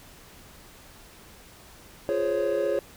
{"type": "chord", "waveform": "triangle", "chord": "Db major seventh", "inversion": "first", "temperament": "just", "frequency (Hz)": [346.5, 415.8, 519.7, 554.4], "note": ["F4", "Ab4", "C5", "Db5"], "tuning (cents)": [-14, 2, -12, 0], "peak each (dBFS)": [-29, -27, -30, -24], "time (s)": [2.09, 2.79], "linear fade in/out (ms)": 0, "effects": ["pink hiss -50 dBFS RMS until 2.96 s"]}